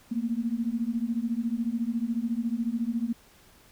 sine beating tone pair, 225.4 / 239.4 Hz, A3 / A#3, +42 / +46 cents, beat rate 14 Hz, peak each -29 dBFS, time 0.11-3.13 s, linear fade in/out 10 ms, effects pink hiss -57 dBFS RMS until 3.71 s

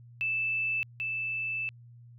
sine tone pair in turn, 2637 / 2637 Hz, E7 / E7, 0 / 0 cents, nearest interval unison, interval 0 cents, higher neither, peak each -27 / -30 dBFS, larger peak first, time 0.21-0.83 / 1-1.69 s, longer second, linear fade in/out 0 ms, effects added 119 Hz sine -49 dBFS peak until 2.18 s

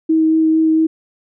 sine tone with vibrato, 318.5 Hz, D#4, 41 cents sharp, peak -10 dBFS, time 0.09-0.87 s, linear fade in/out 10 ms, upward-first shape sine, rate 4.4 Hz, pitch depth 9 cents each way, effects none

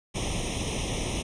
pink noise with comb filter, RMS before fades -30 dBFS, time 0.14-1.23 s, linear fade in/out 20 ms, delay 0.33 ms, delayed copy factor +1, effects resampled to 22050 Hz

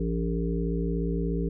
harmonic tone, 56.8 Hz, A#1, 44 cents flat, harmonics 1 / 3 / 5 / 7 / 8, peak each -29 / -29 / -34 / -34 / -36 dBFS, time 0-1.49 s, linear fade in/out 5 ms, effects none

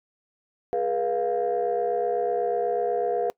sine chord, F diminished, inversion first, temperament equal with one note detuned, 415.3 / 483.4 / 698.5 Hz, Ab4 / Cb5 / F5, 0 / -37 / 0 cents, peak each -27 / -25 / -26 dBFS, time 0.73-3.3 s, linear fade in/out 0 ms, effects noise-tail reverb RT60 0.1 s tail -24 dB re dry + tanh soft clip ceiling -16 dBFS

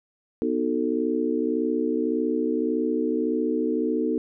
sine chord, B dominant seventh, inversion none, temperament just, 246.9 / 308.7 / 370.4 / 444.5 Hz, B3 / D#4 / F#4 / A4, 0 / -14 / +2 / +18 cents, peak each -27 / -26 / -30 / -27 dBFS, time 0.42-4.18 s, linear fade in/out 0 ms, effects none

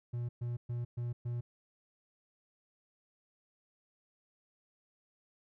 triangle tone bursts, 120.1 Hz, B2, 48 cents flat, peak -32 dBFS, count 5, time 0.13-1.41 s, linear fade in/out 10 ms, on 160 ms, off 120 ms, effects none

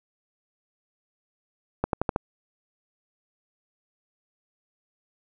accelerating click train, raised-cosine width 1 ms, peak -9 dBFS, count 5, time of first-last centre 1.84-2.161 s, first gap 92 ms, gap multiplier 0.91, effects none

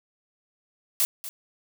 blue noise with echo, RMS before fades -22 dBFS, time 1-1.05 s, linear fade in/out 0 ms, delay 240 ms, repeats 1, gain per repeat -14 dB, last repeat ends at 1.29 s, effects none

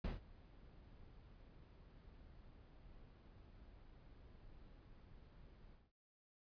brown noise with ADSR envelope, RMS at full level -39 dBFS, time 0.04-5.92 s, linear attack 4 ms, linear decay 150 ms, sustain -22 dB, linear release 220 ms, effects resampled to 11025 Hz

